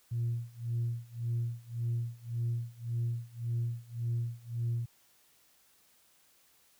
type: tone with tremolo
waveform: sine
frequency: 117.7 Hz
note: A#2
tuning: 17 cents sharp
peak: -27 dBFS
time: 0.11-4.86 s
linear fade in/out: 10 ms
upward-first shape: sine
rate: 1.8 Hz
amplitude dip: 95%
effects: tanh soft clip ceiling -26 dBFS + white hiss -66 dBFS RMS until 6.79 s